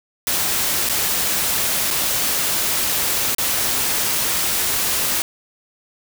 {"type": "noise with dropouts", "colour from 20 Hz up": "white", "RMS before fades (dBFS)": -20, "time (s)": [0.27, 5.22], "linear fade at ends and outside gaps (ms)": 1, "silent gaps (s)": [[0.889, 0.896], [1.905, 1.909], [3.348, 3.383]], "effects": []}